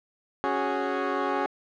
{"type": "chord", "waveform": "15% pulse", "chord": "C# suspended fourth", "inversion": "none", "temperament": "equal", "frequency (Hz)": [277.2, 370, 415.3], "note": ["C#4", "F#4", "G#4"], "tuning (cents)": [0, 0, 0], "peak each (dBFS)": -23, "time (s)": [0.44, 1.46], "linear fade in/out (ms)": 0, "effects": ["low-pass 2000 Hz 12 dB/octave"]}